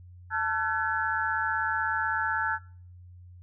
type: tone cluster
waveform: sine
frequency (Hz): 885 / 1353 / 1509 / 1700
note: A5 / E6 / F#6 / G#6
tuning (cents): +10 / +45 / +34 / +40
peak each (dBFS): -31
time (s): 0.3-2.59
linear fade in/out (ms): 50
effects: noise-tail reverb RT60 0.5 s tail -23 dB re dry + added 89 Hz sine -46 dBFS peak until 3.42 s